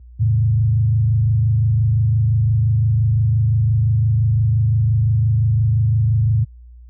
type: tone with frequency modulation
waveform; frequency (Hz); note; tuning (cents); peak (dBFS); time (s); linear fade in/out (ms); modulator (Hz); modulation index
sine; 110; A2; 0; -12; 0.19-6.45; 20; 25.8; 0.77
effects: added 60 Hz sine -35 dBFS peak until 6.89 s + high-pass 60 Hz 12 dB/octave